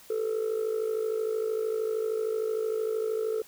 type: tone with amplitude modulation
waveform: sine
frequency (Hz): 440.6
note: A4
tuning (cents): +2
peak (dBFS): -21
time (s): 0.1-3.42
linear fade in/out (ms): 5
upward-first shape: sine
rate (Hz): 53.1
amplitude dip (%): 80
effects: tanh soft clip ceiling -23 dBFS + white hiss -53 dBFS RMS until 3.47 s